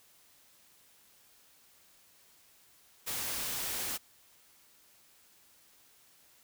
white noise, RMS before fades -36 dBFS, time 3.06-3.98 s, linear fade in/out 20 ms, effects white hiss -63 dBFS RMS until 6.43 s

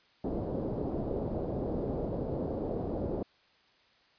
white low-pass noise, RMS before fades -34 dBFS, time 0.24-3.23 s, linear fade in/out 5 ms, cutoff 550 Hz, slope 24 dB/octave, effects white hiss -65 dBFS RMS until 4.18 s + resampled to 11025 Hz

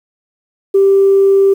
sine tone, 392 Hz, G4, in tune, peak -5 dBFS, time 0.74-1.54 s, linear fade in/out 10 ms, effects tanh soft clip ceiling -1 dBFS + 7-bit

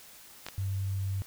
clicks, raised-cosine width 0.2 ms, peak -20 dBFS, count 2, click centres 0.465 / 0.486 s
sine tone, 97.1 Hz, G2, 16 cents flat, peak -29 dBFS, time 0.58-1.22 s, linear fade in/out 0 ms
effects white hiss -52 dBFS RMS until 1.26 s

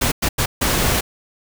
pink noise bursts at uneven times, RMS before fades -18 dBFS, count 4, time 0.01-0.12 / 0.22-0.29 / 0.38-0.46 / 0.61-1.01 s, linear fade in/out 10 ms, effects none

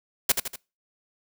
white noise with echo, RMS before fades -19 dBFS, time 0.29-0.32 s, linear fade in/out 5 ms, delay 80 ms, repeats 3, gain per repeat -6 dB, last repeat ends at 0.56 s, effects noise-tail reverb RT60 0.3 s tail -24 dB re dry

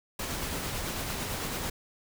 pink noise with tremolo, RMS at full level -33 dBFS, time 0.19-1.7 s, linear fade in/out 5 ms, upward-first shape sine, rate 9 Hz, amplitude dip 25%, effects none

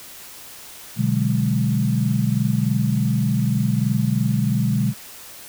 sine chord, G# half-diminished seventh, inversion first, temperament equal, 123.47 / 146.83 / 185 / 207.7 Hz, B2 / D3 / F#3 / G#3, 0 / 0 / 0 / 0 cents, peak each -21 / -23 / -25 / -22 dBFS, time 0.96-4.94 s, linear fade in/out 50 ms, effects white hiss -40 dBFS RMS until 5.48 s

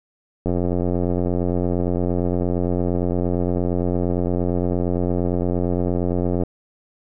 click train, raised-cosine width 2 ms, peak -9 dBFS, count 531, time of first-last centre 0.46-6.435 s, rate 88.7 Hz, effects none

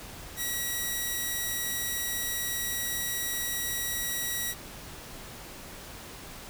5% pulse tone, 1925 Hz, B6, 45 cents flat, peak -19 dBFS, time 0.36-4.55 s, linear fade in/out 50 ms, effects pink hiss -44 dBFS RMS until 6.49 s

